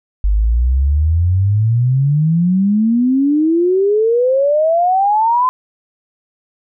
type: exponential sweep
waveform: sine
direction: up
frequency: 48.63 to 1034 Hz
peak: -10 dBFS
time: 0.24-5.49 s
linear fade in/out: 0 ms
effects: none